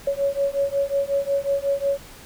sine beating tone pair, 555 / 560.5 Hz, C#5 / C#5, +2 / +19 cents, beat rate 5.5 Hz, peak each -23 dBFS, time 0.07-1.98 s, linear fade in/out 5 ms, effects pink hiss -44 dBFS RMS until 2.25 s

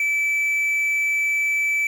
triangle tone with quantisation, 2313 Hz, D7, 27 cents flat, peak -17 dBFS, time 0-1.87 s, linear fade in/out 2 ms, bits 7, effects none

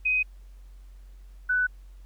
sine tone pair in turn, 2511 / 1493 Hz, D#7 / F#6, +15 / +15 cents, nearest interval major sixth, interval 900 cents, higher first, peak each -21 dBFS, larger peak neither, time 0.05-0.23 / 1.49-1.67 s, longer neither, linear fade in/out 10 ms, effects added 46 Hz sine -44 dBFS peak until 2.05 s + pink hiss -66 dBFS RMS until 2.05 s

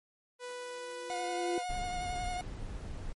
sawtooth tone with pitch glide, 493.9 to 499.6 Hz, B4 to B4, 0 to +20 cents, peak -36 dBFS, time 0.39-1.64 s, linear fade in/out 50 ms, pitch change +20 cents, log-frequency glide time 1.05-1.3 s
sine tone with exponential growth, 349.2 Hz, F4, in tune, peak -29 dBFS, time 0.43-1.58 s, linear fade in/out 1 ms, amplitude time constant 250 ms
45% pulse tone with vibrato, 720 Hz, F#5, 47 cents flat, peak -35 dBFS, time 1.1-2.41 s, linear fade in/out 0 ms, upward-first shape triangle, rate 11 Hz, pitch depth 26 cents each way
brown noise, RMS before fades -40 dBFS, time 1.69-3.13 s, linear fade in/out 10 ms
effects MP3 48 kbps

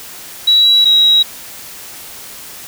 sine tone pair in turn, 3901 / 3847 Hz, B7 / B7, -22 / -46 cents, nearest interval unison, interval 24 cents, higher first, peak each -6 dBFS, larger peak neither, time 0.47-0.85 / 0.85-1.23 s, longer neither, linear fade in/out 10 ms, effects white hiss -32 dBFS RMS until 2.67 s

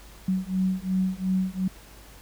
sine beating tone pair, 186 / 188.8 Hz, F#3 / F#3, +9 / +35 cents, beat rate 2.8 Hz, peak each -26 dBFS, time 0.28-1.68 s, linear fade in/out 5 ms, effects added 50 Hz sine -48 dBFS peak until 2.21 s + pink hiss -50 dBFS RMS until 2.21 s

